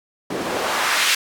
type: noise with band-pass filter sweep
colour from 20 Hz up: white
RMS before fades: -21 dBFS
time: 0.3-1.15 s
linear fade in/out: 5 ms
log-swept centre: 250 to 2800 Hz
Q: 1
effects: none